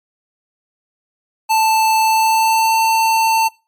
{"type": "tone with pitch glide", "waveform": "square", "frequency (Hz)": [882, 895.3], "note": ["A5", "A5"], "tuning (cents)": [4, 30], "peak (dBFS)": -12, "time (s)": [1.49, 3.49], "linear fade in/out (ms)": 20, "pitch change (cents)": 26, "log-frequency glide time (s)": [2.03, 2.77], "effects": ["noise-tail reverb RT60 0.3 s tail -23 dB re dry", "MP3 96 kbps"]}